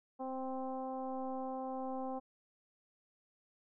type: tone with frequency modulation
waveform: sine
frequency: 523.3 Hz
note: C5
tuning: in tune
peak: -37 dBFS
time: 0.19-2.2 s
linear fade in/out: 20 ms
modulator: 262 Hz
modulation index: 1.5
effects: none